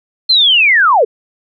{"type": "linear sweep", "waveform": "sine", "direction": "down", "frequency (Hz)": [4226, 392], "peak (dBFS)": -6, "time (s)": [0.29, 1.05], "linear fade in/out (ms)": 10, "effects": []}